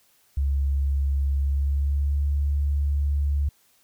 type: tone with pitch glide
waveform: sine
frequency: 69.3 to 71.5 Hz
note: C#2 to D2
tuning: 0 to -46 cents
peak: -20 dBFS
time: 0.37-3.49 s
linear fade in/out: 5 ms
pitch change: +54 cents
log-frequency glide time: 1.42-2.25 s
effects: white hiss -62 dBFS RMS until 3.83 s